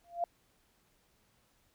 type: tone with exponential growth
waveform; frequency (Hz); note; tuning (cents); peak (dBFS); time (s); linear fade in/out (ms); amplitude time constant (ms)
sine; 690; F5; -21; -26; 0.04-0.24; 2; 42
effects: pink hiss -71 dBFS RMS until 1.74 s